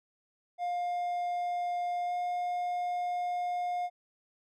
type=tone with pitch glide; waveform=triangle; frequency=707 to 712.3 Hz; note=F5 to F5; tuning=+21 to +34 cents; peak=-28 dBFS; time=0.58-3.9 s; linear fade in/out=50 ms; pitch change=+13 cents; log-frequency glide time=2.06-2.12 s; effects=none